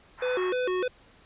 pink band-pass noise, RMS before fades -40 dBFS, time 0.17-0.53 s, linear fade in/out 50 ms, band 900 to 1800 Hz, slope 24 dB/octave
square tone with vibrato, 429.2 Hz, A4, 43 cents flat, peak -26 dBFS, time 0.22-0.88 s, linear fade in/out 5 ms, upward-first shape square, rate 3.3 Hz, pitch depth 270 cents each way
effects pink hiss -57 dBFS RMS until 1.25 s + resampled to 8000 Hz

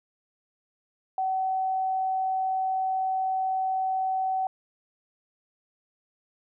sine tone, 758 Hz, F#5, 42 cents sharp, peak -24 dBFS, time 1.18-4.47 s, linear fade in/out 2 ms, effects none

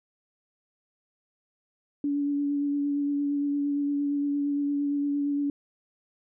sine tone with vibrato, 286.1 Hz, D4, 45 cents flat, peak -24 dBFS, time 2.04-5.5 s, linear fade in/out 2 ms, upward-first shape sine, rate 8.7 Hz, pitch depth 14 cents each way, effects none

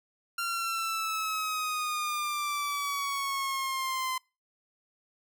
sawtooth exponential sweep, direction down, 1384 to 1029 Hz, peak -26 dBFS, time 0.38-4.18 s, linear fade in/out 5 ms, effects noise-tail reverb RT60 0.3 s tail -26 dB re dry

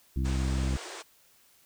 harmonic tone, 65.6 Hz, C2, 5 cents sharp, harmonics 1 / 2 / 3 / 4 / 5, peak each -27 / -33 / -37 / -39 / -41 dBFS, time 0.16-0.77 s, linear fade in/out 5 ms
pink band-pass noise, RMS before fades -42 dBFS, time 0.24-1.03 s, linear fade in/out 20 ms, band 330 to 9200 Hz, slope 96 dB/octave
effects white hiss -62 dBFS RMS until 1.65 s

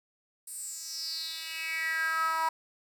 10% pulse tone with high-pass filter sweep, 323 Hz, E4, 35 cents flat, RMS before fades -33 dBFS, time 0.47-2.49 s, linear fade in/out 5 ms, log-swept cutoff 9600 to 960 Hz, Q 6, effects none

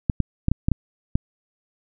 clicks, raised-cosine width 5 ms, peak -6 dBFS, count 7, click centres 0.098 / 0.203 / 0.484 / 0.516 / 0.685 / 0.717 / 1.155 s, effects none

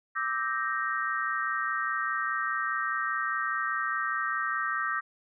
sine chord, E half-diminished seventh, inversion third, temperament equal with one note detuned, 1174.7 / 1299.6 / 1568 / 1864.7 Hz, D6 / E6 / G6 / Bb6, 0 / -25 / 0 / 0 cents, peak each -33 dBFS, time 0.15-5.01 s, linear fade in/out 20 ms, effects none

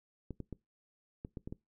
clicks, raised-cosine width 3 ms, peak -28 dBFS, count 7, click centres 0.307 / 0.403 / 0.527 / 1.249 / 1.372 / 1.475 / 1.525 s, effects noise-tail reverb RT60 0.2 s tail -22 dB re dry

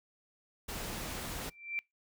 pink noise, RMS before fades -40 dBFS, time 0.68-1.5 s, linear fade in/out 10 ms
sine tone with exponential growth, 2349 Hz, D7, in tune, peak -30 dBFS, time 1.43-1.79 s, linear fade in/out 0 ms, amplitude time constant 78 ms
effects noise-tail reverb RT60 0.2 s tail -26 dB re dry

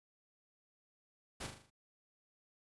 pink noise with echo, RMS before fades -43 dBFS, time 1.4-1.47 s, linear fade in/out 10 ms, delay 39 ms, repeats 6, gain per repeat -5 dB, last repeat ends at 1.704 s, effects resampled to 24000 Hz

